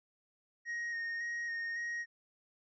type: tone with vibrato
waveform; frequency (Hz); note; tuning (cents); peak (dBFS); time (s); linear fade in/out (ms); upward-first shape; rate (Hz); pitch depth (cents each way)
triangle; 1864.7; A#6; 0; -34; 0.65-2.06; 50; square; 1.8; 15
effects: resampled to 16000 Hz